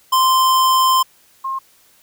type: tone pair in turn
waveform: square / sine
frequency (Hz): 1041 / 1067.8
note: C6 / C6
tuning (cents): -9 / +35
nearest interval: unison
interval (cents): 44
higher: second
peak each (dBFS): -12 / -20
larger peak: first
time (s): 0.12-1.03 / 1.44-1.59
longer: first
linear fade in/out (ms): 10
effects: white hiss -53 dBFS RMS until 2.02 s